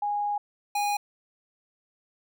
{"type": "tone pair in turn", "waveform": ["sine", "square"], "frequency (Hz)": [824, 821.1], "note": ["G#5", "G#5"], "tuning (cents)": [-14, -20], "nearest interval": "unison", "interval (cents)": 6, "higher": "first", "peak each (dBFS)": -25, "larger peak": "neither", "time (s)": [[0.02, 0.38], [0.75, 0.97]], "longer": "first", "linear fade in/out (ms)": 5, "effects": []}